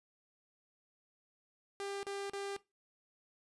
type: tone bursts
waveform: sawtooth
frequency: 398.1 Hz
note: G4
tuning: 27 cents sharp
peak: -35 dBFS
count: 3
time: 1.8-2.564 s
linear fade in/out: 0 ms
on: 230 ms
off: 37 ms
effects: noise-tail reverb RT60 0.2 s tail -18 dB re dry + resampled to 24000 Hz